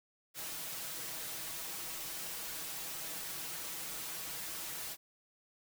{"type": "noise with comb filter", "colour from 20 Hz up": "white", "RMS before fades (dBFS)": -42, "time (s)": [0.34, 4.97], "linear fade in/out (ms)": 50, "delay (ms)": 6.2, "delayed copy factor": 0.75, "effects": []}